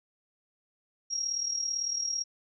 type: tone with amplitude modulation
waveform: sine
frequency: 5610 Hz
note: F8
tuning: 7 cents sharp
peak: -26 dBFS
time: 1.1-2.24 s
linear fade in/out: 20 ms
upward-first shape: sine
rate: 37.9 Hz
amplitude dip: 65%
effects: none